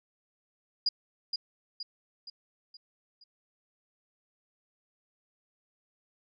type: tone with echo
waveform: sine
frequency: 4873 Hz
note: D#8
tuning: 37 cents flat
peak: -23 dBFS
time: 0.86-0.89 s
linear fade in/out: 5 ms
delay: 470 ms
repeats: 5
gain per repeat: -6 dB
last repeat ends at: 3.24 s
effects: none